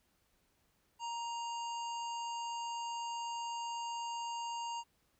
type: harmonic tone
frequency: 936 Hz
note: A#5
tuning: 7 cents sharp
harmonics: 1 / 3 / 5 / 7 / 8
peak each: -38 / -47 / -54 / -53 / -55 dBFS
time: 0.99-4.84 s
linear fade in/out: 50 ms
effects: pink hiss -75 dBFS RMS until 5.19 s